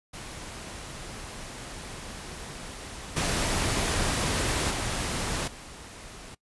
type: noise with level steps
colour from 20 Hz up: pink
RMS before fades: -40 / -27 / -30 / -44 dBFS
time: 0.13-6.35 s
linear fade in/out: 10 ms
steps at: 3.16 / 4.7 / 5.47 s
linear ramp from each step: 10 ms
effects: noise-tail reverb RT60 0.1 s tail -21 dB re dry + resampled to 24000 Hz